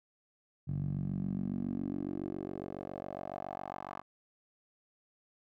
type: tone with band-pass filter sweep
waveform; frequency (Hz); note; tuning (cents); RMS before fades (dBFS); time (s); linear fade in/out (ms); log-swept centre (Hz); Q
10% pulse; 47.23; F#1; +36; -38; 0.67-4.02; 20; 130 to 1000; 3.2
effects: none